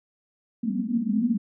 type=band-pass noise; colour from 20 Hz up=white; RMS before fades=-25 dBFS; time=0.63-1.38 s; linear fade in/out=5 ms; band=200 to 250 Hz; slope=96 dB/octave; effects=none